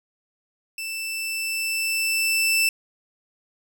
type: tone with level ramp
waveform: sawtooth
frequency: 2657 Hz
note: E7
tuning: 13 cents sharp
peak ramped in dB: -26 to -14 dBFS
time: 0.78-2.69 s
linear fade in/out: 2 ms
effects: none